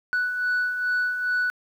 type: beating tone pair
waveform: sine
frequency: 1480 / 1482.4 Hz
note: F#6 / F#6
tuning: 0 / +3 cents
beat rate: 2.4 Hz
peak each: -29 / -21 dBFS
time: 0.13-1.5 s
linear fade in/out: 0 ms
effects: tanh soft clip ceiling -19 dBFS + 9-bit